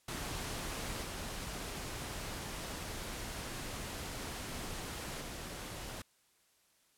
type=noise with level steps; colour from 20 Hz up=pink; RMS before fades=-40 / -42 / -44 dBFS; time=0.08-6.02 s; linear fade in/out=5 ms; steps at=1.02 / 5.2 s; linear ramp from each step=20 ms; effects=white hiss -71 dBFS RMS until 6.97 s + low-pass 12000 Hz 12 dB/octave